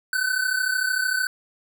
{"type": "tone pair together", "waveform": "square", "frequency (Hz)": [1500, 1533.3], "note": ["F#6", "G6"], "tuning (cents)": [23, -39], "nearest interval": "unison", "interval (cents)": 38, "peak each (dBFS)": -25, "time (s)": [0.13, 1.27], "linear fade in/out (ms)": 2, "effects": []}